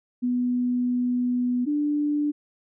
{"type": "tone pair in turn", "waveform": "sine", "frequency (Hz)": [246.8, 294.6], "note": ["B3", "D4"], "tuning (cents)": [-1, 6], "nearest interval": "minor third", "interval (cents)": 307, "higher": "second", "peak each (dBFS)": -21, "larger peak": "neither", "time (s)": [[0.22, 1.66], [1.66, 2.32]], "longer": "first", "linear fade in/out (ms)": 20, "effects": []}